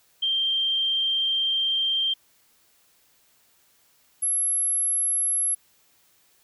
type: tone pair in turn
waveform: sine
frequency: 3164 / 11139 Hz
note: G7 / F9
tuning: +15 / -6 cents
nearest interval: octave + minor seventh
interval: 2179 cents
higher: second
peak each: -21 / -21 dBFS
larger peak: neither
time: 0.22-2.14 / 4.22-5.55 s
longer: first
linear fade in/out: 10 ms
effects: white hiss -62 dBFS RMS until 6.43 s